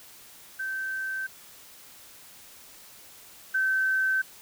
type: tone pair in turn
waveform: sine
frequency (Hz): 1550 / 1541.1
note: G6 / G6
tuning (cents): -20 / -30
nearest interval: unison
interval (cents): 10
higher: first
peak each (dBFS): -29 / -22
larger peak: second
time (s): 0.59-1.27 / 3.54-4.22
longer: neither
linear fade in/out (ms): 10
effects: white hiss -50 dBFS RMS until 4.41 s